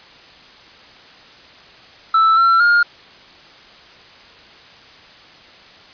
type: tone with pitch steps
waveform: triangle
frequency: 1320 / 1351 / 1416 Hz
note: E6 / E6 / F6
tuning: +2 / +42 / +23 cents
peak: -8 dBFS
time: 2.14-2.83 s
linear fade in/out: 5 ms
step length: 230 ms
effects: white hiss -43 dBFS RMS until 5.93 s + resampled to 11025 Hz